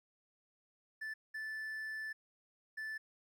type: tone bursts at uneven times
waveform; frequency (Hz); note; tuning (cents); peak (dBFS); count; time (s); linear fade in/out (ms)
triangle; 1753; A6; -7; -38; 3; 1.01-1.14 / 1.34-2.13 / 2.77-2.98; 10
effects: 13-bit